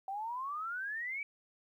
sine exponential sweep, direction up, 758 to 2324 Hz, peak -36 dBFS, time 0.08-1.23 s, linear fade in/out 2 ms, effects 12-bit

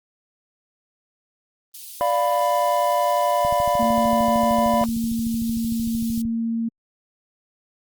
white high-pass noise, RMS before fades -38 dBFS, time 1.74-6.22 s, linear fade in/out 5 ms, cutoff 3300 Hz, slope 24 dB/octave
triangle chord, B diminished, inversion first, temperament equal with one note detuned, 587.3 / 698.5 / 991.8 Hz, D5 / F5 / B5, 0 / 0 / +7 cents, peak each -20 dBFS, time 2.01-4.84 s, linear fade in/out 0 ms
click train, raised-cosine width 5 ms, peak -21 dBFS, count 38, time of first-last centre 3.45-6.253 s, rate 13.2 Hz
sine tone, 228.8 Hz, A#3, 32 cents flat, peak -21 dBFS, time 3.79-6.69 s, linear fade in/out 10 ms
effects Opus 32 kbps

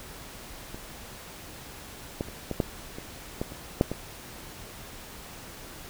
clicks, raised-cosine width 2 ms, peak -26 / -15 / -29 / -16 / -10 / -24 / -15 / -28 / -6 / -17 dBFS, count 10, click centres 0.745 / 2.209 / 2.286 / 2.513 / 2.602 / 2.985 / 3.415 / 3.521 / 3.811 / 3.916 s, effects pink hiss -44 dBFS RMS until 5.89 s

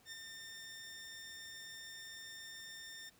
15% pulse tone with ADSR envelope, 1807 Hz, A6, 46 cents sharp, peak -38 dBFS, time 0.05-3.1 s, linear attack 70 ms, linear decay 17 ms, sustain -4 dB, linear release 14 ms, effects pink hiss -67 dBFS RMS until 3.19 s + high-pass 60 Hz 12 dB/octave

